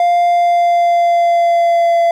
triangle tone with pitch glide, 698.5 to 680.6 Hz, F5 to F5, 0 to -45 cents, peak -7 dBFS, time 0-2.11 s, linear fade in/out 2 ms, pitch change -45 cents, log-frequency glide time 0.24-2 s, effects none

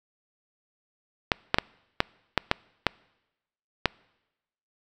clicks, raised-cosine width 0.3 ms, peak -3 dBFS, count 8, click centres 1.318 / 1.544 / 1.585 / 2.004 / 2.377 / 2.514 / 2.867 / 3.857 s, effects noise-tail reverb RT60 1.0 s tail -26 dB re dry

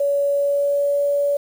sine tone with pitch glide, 566 to 570.9 Hz, C#5 to D5, +36 to -49 cents, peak -16 dBFS, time 0-1.37 s, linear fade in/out 5 ms, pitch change +15 cents, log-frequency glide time 0.32-1.05 s, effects 7-bit

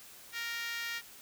5% pulse tone with high-pass filter, 466.2 Hz, A#4, in tune, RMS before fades -38 dBFS, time 0.32-1.02 s, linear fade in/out 50 ms, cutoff 1700 Hz, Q 3.1, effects white hiss -53 dBFS RMS until 1.21 s

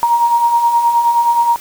sine beating tone pair, 932.3 / 941.8 Hz, A#5 / A#5, 0 / +18 cents, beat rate 9.5 Hz, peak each -19 / -10 dBFS, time 0.03-1.56 s, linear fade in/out 0 ms, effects white hiss -34 dBFS RMS until 1.6 s

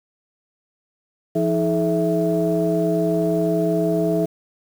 sine tone cluster, 170.2 / 318.9 / 426.9 / 658 Hz, F3 / D#4 / G#4 / E5, -44 / +43 / +48 / -3 cents, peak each -22 dBFS, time 1.35-4.26 s, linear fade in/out 10 ms, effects tanh soft clip ceiling -8 dBFS + 7-bit

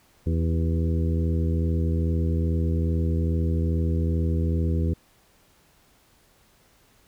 harmonic tone with a mistuned harmonic, 82.41 Hz, E2, in tune, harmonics 1 / 2 / 3 / 4 / 5 / 6, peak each -22 / -28 / -32 / -34 / -36 / -38 dBFS, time 0.26-4.94 s, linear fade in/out 10 ms, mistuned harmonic 5, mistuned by -38 cents, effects pink hiss -60 dBFS RMS until 7.07 s

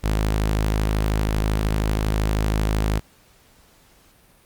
sawtooth tone, 52.8 Hz, G#1, 29 cents sharp, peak -15 dBFS, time 0.03-3 s, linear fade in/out 20 ms, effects pink hiss -55 dBFS RMS until 4.45 s + Opus 48 kbps

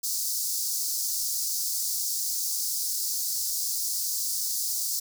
pink high-pass noise, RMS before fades -29 dBFS, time 0.03-5 s, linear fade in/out 10 ms, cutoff 4700 Hz, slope 48 dB/octave, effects none

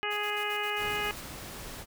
harmonic tone, 416.1 Hz, G#4, 3 cents sharp, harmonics 1 / 2 / 3 / 4 / 5 / 6 / 7, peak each -37 / -37 / -37 / -37 / -37 / -37 / -37 dBFS, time 0.03-1.11 s, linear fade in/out 0 ms
white noise with tremolo, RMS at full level -47 dBFS, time 0.1-1.22 s, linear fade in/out 20 ms, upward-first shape square, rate 7.5 Hz, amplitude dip 60%
pink noise, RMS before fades -42 dBFS, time 0.77-1.86 s, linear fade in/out 50 ms
effects none

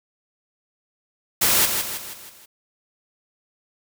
white noise with echo, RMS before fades -18 dBFS, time 1.41-1.66 s, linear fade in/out 10 ms, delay 160 ms, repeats 5, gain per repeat -6 dB, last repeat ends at 2.46 s, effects none

